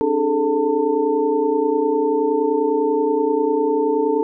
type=tone cluster; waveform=sine; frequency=270.5 / 299.6 / 410.9 / 441.2 / 896 Hz; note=C#4 / D4 / G#4 / A4 / A5; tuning=-42 / +35 / -18 / +5 / +31 cents; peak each=-27 / -22 / -24 / -18 / -25 dBFS; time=0.01-4.23 s; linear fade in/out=0 ms; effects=none